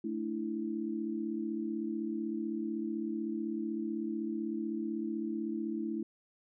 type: chord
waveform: sine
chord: A suspended fourth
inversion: none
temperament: equal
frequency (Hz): 220 / 293.7 / 329.6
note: A3 / D4 / E4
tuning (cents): 0 / 0 / 0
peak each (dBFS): -37 / -40 / -36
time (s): 0.04-6.03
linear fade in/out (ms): 5
effects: none